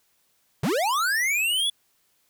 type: linear sweep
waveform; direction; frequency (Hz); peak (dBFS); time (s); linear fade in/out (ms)
square; up; 107.8 to 3470; -22; 0.63-1.7; 5
effects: white hiss -67 dBFS RMS until 2.29 s